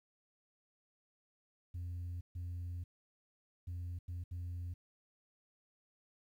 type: tone bursts at uneven times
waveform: sine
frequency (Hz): 87.7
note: F2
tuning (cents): +8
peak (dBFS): -37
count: 5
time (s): 1.74-2.21 / 2.35-2.84 / 3.67-3.99 / 4.08-4.24 / 4.31-4.74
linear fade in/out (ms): 10
effects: tanh soft clip ceiling -38 dBFS + 12-bit